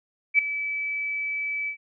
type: tone with ADSR envelope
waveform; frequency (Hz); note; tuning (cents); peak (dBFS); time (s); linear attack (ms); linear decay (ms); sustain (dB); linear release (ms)
sine; 2301; D7; -36; -12; 0.34-1.77; 48; 4; -14; 90
effects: none